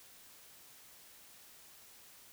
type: silence
effects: white hiss -58 dBFS RMS until 2.32 s